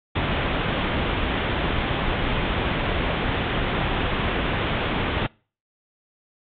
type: low-pass noise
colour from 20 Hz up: pink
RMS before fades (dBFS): -24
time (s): 0.15-5.27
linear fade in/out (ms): 10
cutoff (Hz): 3600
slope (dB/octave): 96
effects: noise-tail reverb RT60 0.4 s tail -26 dB re dry + AAC 64 kbps